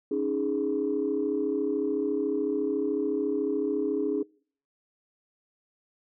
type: chord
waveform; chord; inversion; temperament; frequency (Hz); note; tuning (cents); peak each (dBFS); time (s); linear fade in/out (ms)
sine; C# suspended second; none; equal; 277.2 / 311.1 / 415.3; C#4 / D#4 / G#4; 0 / 0 / 0; -30 / -30 / -27; 0.11-4.23; 5
effects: noise-tail reverb RT60 0.5 s tail -25 dB re dry + tanh soft clip ceiling -17 dBFS